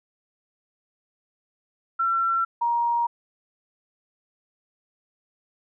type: tone pair in turn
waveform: sine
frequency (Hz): 1353 / 943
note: E6 / A#5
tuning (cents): +45 / +20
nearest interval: tritone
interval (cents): 625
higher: first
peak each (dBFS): -20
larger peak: neither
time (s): 1.99-2.45 / 2.61-3.07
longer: neither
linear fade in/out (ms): 10
effects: none